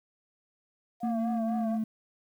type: tone with vibrato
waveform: sine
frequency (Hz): 698.5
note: F5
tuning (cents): 0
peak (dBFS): -31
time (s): 1-1.79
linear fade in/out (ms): 50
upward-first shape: triangle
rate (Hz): 4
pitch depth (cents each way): 89
type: tone with pitch glide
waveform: triangle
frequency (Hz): 228.4 to 220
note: A#3 to A3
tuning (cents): -35 to 0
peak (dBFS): -24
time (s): 1.03-1.84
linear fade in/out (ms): 5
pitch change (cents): -65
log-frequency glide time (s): 1.16-1.68
effects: tanh soft clip ceiling -23 dBFS + 10-bit